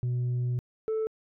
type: tone pair in turn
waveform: sine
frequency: 123.3 / 439.4 Hz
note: B2 / A4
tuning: -2 / -2 cents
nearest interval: octave + minor seventh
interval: 2200 cents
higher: second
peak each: -23 / -24 dBFS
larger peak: first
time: 0.03-0.59 / 0.88-1.07 s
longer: first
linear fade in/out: 0 ms
effects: tanh soft clip ceiling -25 dBFS